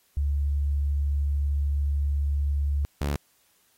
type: tone pair in turn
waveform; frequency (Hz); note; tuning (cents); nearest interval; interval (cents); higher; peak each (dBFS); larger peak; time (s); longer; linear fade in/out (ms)
sine / sawtooth; 71.4 / 71.77; D2 / D2; -48 / -39; unison; 9; second; -22 / -21; second; 0.17-2.85 / 3.01-3.16; first; 0
effects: white hiss -65 dBFS RMS until 3.77 s + AAC 48 kbps